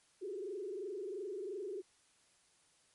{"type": "tone with frequency modulation", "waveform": "sine", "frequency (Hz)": 392, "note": "G4", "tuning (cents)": 0, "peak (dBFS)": -39, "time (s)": [0.21, 1.82], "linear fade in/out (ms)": 20, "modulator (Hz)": 22.9, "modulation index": 1.6, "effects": ["white hiss -70 dBFS RMS until 2.94 s", "MP3 48 kbps"]}